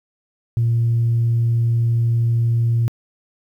sine tone, 116.54 Hz, A#2, in tune, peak -13 dBFS, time 0.57-2.88 s, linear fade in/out 0 ms, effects tanh soft clip ceiling -11 dBFS + 9-bit

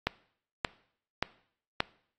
click train, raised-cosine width 0.3 ms, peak -10 dBFS, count 4, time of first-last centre 0.07-1.804 s, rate 1.73 Hz, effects noise-tail reverb RT60 0.6 s tail -21 dB re dry + AAC 32 kbps

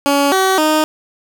15% pulse tone with pitch steps, 282.3 / 380.4 / 309.3 Hz, C#4 / F#4 / D#4, +32 / +48 / -10 cents, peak -5 dBFS, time 0.06-0.84 s, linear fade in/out 0 ms, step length 260 ms, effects none

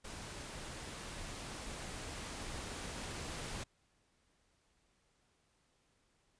pink noise with level ramp, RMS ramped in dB -47 to -43 dBFS, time 0.04-3.64 s, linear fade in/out 10 ms, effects pink hiss -75 dBFS RMS until 6.39 s + resampled to 22050 Hz

